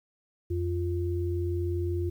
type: tone pair together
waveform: sine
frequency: 87.3 / 349.2 Hz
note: F2 / F4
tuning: 0 / 0 cents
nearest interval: 2 octaves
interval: 2400 cents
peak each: -28 / -31 dBFS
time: 0.5-2.1 s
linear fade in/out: 10 ms
effects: 10-bit